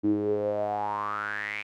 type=tone with band-pass filter sweep; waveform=sawtooth; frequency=103.83 Hz; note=G#2; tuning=in tune; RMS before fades=-29 dBFS; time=0.03-1.63 s; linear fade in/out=20 ms; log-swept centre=290 to 2400 Hz; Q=9; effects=none